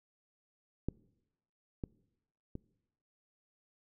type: clicks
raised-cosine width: 3 ms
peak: -20 / -24 / -28 dBFS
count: 3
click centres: 0.886 / 1.838 / 2.554 s
effects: noise-tail reverb RT60 0.9 s tail -23 dB re dry